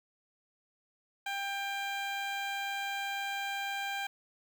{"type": "tone with notch filter", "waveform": "15% pulse", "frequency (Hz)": 794, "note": "G5", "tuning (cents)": 22, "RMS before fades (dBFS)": -36, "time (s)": [1.26, 4.07], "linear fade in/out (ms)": 5, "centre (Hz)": 10000, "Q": 0.72, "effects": ["10-bit"]}